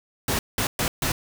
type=noise bursts at uneven times; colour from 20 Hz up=pink; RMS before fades=-24 dBFS; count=4; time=0.28-0.39 / 0.58-0.67 / 0.79-0.88 / 1.02-1.12 s; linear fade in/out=2 ms; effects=none